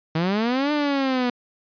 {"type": "linear two-way sweep", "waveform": "sawtooth", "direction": "up then down", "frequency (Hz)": [155.1, 300.8, 242.4], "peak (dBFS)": -16, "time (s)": [0.15, 1.3], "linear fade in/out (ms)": 5, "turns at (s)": 0.72, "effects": ["resampled to 11025 Hz"]}